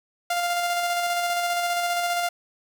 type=tone with tremolo; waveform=sawtooth; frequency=698.5 Hz; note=F5; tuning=in tune; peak=-18 dBFS; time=0.3-2.29 s; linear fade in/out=5 ms; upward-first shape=square; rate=15 Hz; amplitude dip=25%; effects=none